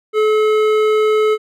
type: tone with hard clipping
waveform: sine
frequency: 430 Hz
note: A4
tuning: 40 cents flat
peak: -13 dBFS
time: 0.13-1.38 s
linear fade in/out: 50 ms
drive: 12 dB
effects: none